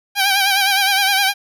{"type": "tone with vibrato", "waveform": "10% pulse", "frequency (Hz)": 787, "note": "G5", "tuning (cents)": 7, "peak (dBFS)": -5, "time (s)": [0.15, 1.34], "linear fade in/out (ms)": 50, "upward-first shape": "sine", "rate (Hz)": 9.7, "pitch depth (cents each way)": 59, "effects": []}